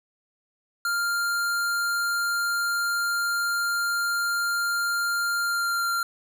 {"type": "tone with pitch glide", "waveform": "square", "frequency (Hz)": [1396.9, 1384], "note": ["F6", "F6"], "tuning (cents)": [0, -16], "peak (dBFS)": -24, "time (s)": [0.85, 6.03], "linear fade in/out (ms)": 2, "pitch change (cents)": -16, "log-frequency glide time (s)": [5.42, 5.9], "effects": []}